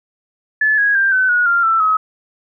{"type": "tone with pitch steps", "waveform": "sine", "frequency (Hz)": [1728, 1654.7, 1584.6, 1517.4, 1453.1, 1391.5, 1332.5, 1276], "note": ["A6", "G#6", "G6", "F#6", "F#6", "F6", "E6", "D#6"], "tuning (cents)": [-32, -7, 18, 43, -32, -7, 18, 43], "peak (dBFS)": -11, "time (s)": [0.61, 1.97], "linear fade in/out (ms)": 5, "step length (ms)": 170, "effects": []}